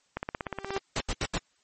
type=click train; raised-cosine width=0.5 ms; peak=-16 dBFS; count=11; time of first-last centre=0.17-0.765 s; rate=16.8 Hz
type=tone with exponential growth; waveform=sawtooth; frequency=392 Hz; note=G4; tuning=in tune; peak=-24 dBFS; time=0.42-0.78 s; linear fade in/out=1 ms; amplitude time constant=78 ms
type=noise bursts; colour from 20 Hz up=pink; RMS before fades=-29 dBFS; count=4; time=0.96-1.381 s; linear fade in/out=2 ms; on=46 ms; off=79 ms
effects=white hiss -69 dBFS RMS until 1.63 s + MP3 32 kbps